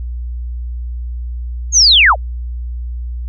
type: linear sweep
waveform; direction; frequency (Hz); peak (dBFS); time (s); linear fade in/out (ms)
sine; down; 6720 to 472; -5; 1.72-2.16; 50
effects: added 60 Hz sine -20 dBFS peak until 3.28 s